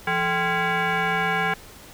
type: tone with frequency modulation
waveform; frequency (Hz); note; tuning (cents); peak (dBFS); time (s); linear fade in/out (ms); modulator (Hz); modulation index
sine; 435.9; A4; -16; -19; 0.07-1.54; 5; 607; 3.1
effects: tanh soft clip ceiling -16 dBFS + pink hiss -45 dBFS RMS until 1.93 s